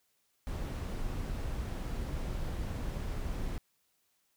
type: noise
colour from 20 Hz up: brown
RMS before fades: -36 dBFS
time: 0.47-3.58 s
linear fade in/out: 0 ms
effects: white hiss -75 dBFS RMS until 4.36 s